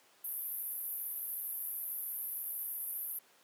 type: band-pass noise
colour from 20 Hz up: pink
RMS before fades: -40 dBFS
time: 0.24-3.19 s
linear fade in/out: 5 ms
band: 11000 to 14000 Hz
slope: 96 dB/octave
effects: pink hiss -64 dBFS RMS until 3.43 s + high-pass 400 Hz 12 dB/octave